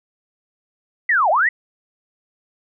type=linear two-way sweep; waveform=sine; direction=down then up; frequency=2028 to 590 to 2028 Hz; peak=-13 dBFS; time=1.09-1.49 s; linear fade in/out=5 ms; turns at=1.3 s; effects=none